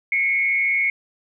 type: tone with frequency modulation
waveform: sine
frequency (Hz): 2193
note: C#7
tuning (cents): -19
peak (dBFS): -17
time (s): 0.12-0.9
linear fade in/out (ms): 2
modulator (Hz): 145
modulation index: 0.54
effects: none